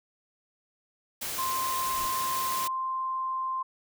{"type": "noise", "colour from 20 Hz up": "white", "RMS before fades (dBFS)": -34, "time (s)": [1.21, 2.68], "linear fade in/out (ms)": 10}
{"type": "tone", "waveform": "sine", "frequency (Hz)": 1046.5, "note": "C6", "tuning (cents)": 0, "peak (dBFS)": -28, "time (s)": [1.38, 3.63], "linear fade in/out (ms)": 10}
{"type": "noise with exponential growth", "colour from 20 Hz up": "brown", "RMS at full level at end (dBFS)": -40, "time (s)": [1.68, 2.06], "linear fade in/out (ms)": 2, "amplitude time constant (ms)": 81}
{"effects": []}